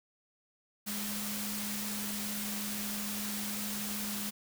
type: tone in noise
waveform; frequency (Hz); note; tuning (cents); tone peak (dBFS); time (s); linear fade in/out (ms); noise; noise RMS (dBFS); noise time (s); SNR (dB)
sine; 207.7; G#3; 0; -39; 0.86-4.31; 20; white; -38; 0.86-4.31; -4
effects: none